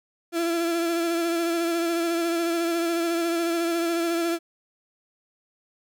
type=tone with vibrato; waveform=35% pulse; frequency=337 Hz; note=E4; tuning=38 cents sharp; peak=-21 dBFS; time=0.32-4.39 s; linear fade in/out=50 ms; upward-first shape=sine; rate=14 Hz; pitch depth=30 cents each way; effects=none